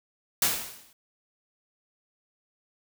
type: noise with exponential decay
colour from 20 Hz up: white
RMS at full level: -21 dBFS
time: 0.42-0.93 s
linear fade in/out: 2 ms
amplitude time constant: 110 ms
effects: none